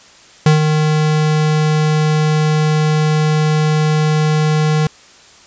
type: tone with ADSR envelope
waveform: square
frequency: 153.8 Hz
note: D#3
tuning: 20 cents flat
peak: -6 dBFS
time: 0.46-4.87 s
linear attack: 3 ms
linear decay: 130 ms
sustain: -6 dB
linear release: 3 ms
effects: white hiss -43 dBFS RMS until 5.46 s + resampled to 16000 Hz